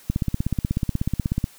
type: click train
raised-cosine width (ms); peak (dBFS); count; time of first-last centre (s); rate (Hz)
5; -9; 23; 0.1-1.441; 16.4
effects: white hiss -50 dBFS RMS until 1.58 s